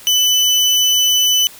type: tone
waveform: 30% pulse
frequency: 2998 Hz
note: F#7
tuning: 22 cents sharp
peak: -8 dBFS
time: 0.07-1.47 s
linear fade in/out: 0 ms
effects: white hiss -39 dBFS RMS until 1.59 s